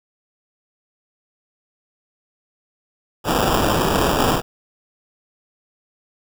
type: noise with sample-and-hold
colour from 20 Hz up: white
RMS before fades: -18 dBFS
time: 3.24-4.42 s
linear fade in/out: 50 ms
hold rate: 2100 Hz
effects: none